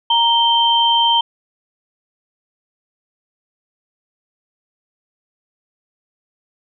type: tone pair together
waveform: sine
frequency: 932.3 / 3130 Hz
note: A#5 / G7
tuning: 0 / -3 cents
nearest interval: octave + major sixth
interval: 2097 cents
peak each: -14 dBFS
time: 0.1-1.21 s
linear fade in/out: 5 ms
effects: none